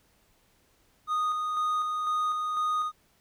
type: tone with tremolo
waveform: triangle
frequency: 1238 Hz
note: D#6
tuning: 9 cents flat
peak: -23 dBFS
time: 1.07-2.92 s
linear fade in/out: 50 ms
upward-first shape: square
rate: 2 Hz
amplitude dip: 30%
effects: pink hiss -66 dBFS RMS until 3.2 s